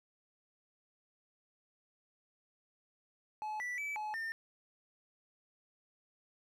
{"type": "tone with pitch steps", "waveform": "triangle", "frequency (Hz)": [856, 1967, 2303, 852, 1808], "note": ["A5", "B6", "D7", "G#5", "A6"], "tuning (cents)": [-48, -7, -34, 44, 47], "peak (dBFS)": -35, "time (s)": [3.42, 4.32], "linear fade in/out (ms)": 0, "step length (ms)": 180, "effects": []}